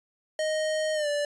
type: tone with pitch glide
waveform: square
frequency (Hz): 622.3 to 584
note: D#5 to D5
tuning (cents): 0 to -10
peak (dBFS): -26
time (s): 0.39-1.25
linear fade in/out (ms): 2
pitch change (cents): -110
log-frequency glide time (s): 0.94-1.08
effects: resampled to 22050 Hz